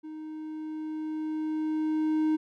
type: tone with level ramp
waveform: triangle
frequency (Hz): 311.1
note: D#4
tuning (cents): 0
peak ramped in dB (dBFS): -36 to -20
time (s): 0.03-2.37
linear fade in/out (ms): 20
effects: none